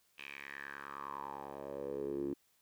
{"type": "tone with band-pass filter sweep", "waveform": "10% pulse", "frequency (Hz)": 69.9, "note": "C#2", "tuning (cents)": 15, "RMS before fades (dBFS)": -43, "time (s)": [0.18, 2.34], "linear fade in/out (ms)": 5, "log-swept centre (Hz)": [2700, 310], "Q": 5.2, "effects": ["white hiss -73 dBFS RMS until 2.61 s"]}